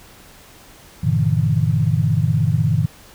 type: chord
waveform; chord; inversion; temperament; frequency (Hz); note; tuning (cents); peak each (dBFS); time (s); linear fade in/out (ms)
sine; E half-diminished seventh; first; just; 98.89 / 118.67 / 148.33 / 164.81; G2 / Bb2 / D3 / E3; +16 / +31 / +18 / 0; -21 / -19 / -19 / -21; 1.03-2.86; 10
effects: pink hiss -45 dBFS RMS until 3.14 s